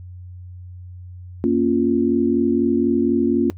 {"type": "chord", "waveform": "sine", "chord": "Bb minor", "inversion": "none", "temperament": "equal", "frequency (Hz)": [233.1, 277.2, 349.2], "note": ["Bb3", "Db4", "F4"], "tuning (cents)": [0, 0, 0], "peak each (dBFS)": -19, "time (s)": [1.44, 3.5], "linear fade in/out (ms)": 0, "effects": ["noise-tail reverb RT60 0.1 s tail -20 dB re dry", "added 90 Hz sine -34 dBFS peak until 3.57 s"]}